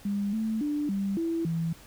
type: tone with pitch steps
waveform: sine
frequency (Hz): 201.9 / 220.5 / 294.7 / 197.3 / 331.3 / 164.9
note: G#3 / A3 / D4 / G3 / E4 / E3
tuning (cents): -49 / +4 / +6 / +11 / +9 / +1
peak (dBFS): -26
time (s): 0.05-1.73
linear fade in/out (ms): 5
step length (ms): 280
effects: pink hiss -52 dBFS RMS until 1.86 s